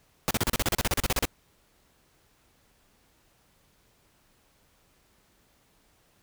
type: noise bursts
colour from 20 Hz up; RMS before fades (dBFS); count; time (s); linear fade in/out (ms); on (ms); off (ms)
pink; -25; 16; 0.28-1.253; 0; 28; 35
effects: pink hiss -65 dBFS RMS until 6.22 s